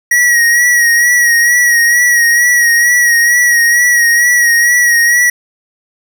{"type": "tone with vibrato", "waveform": "square", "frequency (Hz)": 1907, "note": "A#6", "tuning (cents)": 39, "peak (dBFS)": -7, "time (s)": [0.11, 5.3], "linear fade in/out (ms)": 5, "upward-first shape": "sine", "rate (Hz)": 2.2, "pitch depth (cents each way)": 37, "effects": []}